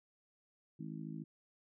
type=harmonic tone; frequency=53.6 Hz; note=A1; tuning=45 cents flat; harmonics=3 / 4 / 5 / 6; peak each=-45 / -47 / -49 / -51 dBFS; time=0.79-1.24 s; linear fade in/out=10 ms; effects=none